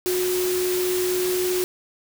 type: tone in noise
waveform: sine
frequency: 364.3 Hz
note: F#4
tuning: 27 cents flat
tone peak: -21 dBFS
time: 0.06-1.64 s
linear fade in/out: 0 ms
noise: white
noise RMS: -29 dBFS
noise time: 0.06-1.64 s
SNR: +5 dB
effects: none